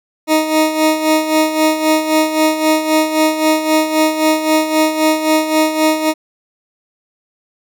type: tone with tremolo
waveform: 20% pulse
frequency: 312.4 Hz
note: D#4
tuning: 7 cents sharp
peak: -4 dBFS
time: 0.27-6.14 s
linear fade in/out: 50 ms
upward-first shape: sine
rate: 3.8 Hz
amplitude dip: 65%
effects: none